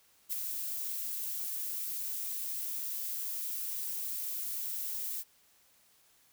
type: noise with ADSR envelope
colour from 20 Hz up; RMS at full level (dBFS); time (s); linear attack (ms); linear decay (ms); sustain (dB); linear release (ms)
violet; -32; 0.29-5.24; 35; 11; -5; 44
effects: white hiss -66 dBFS RMS until 6.32 s